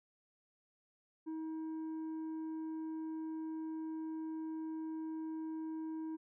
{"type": "tone with tanh clipping", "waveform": "sine", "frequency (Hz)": 318.1, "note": "D#4", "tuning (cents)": 38, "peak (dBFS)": -40, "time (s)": [1.26, 6.17], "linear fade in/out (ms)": 20, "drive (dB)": 5, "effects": []}